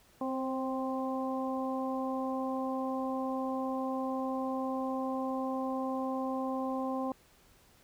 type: harmonic tone with a mistuned harmonic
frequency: 261.6 Hz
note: C4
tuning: in tune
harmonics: 1 / 2 / 3 / 4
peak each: -34 / -37 / -39 / -40 dBFS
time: 0.21-7.12 s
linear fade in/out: 2 ms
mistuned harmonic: 2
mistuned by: +21 cents
effects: pink hiss -63 dBFS RMS until 7.83 s